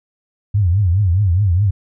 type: tone with vibrato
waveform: sine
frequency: 94.2 Hz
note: F#2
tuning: 32 cents sharp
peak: -11 dBFS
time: 0.54-1.71 s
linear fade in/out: 10 ms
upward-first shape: triangle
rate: 4.8 Hz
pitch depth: 240 cents each way
effects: none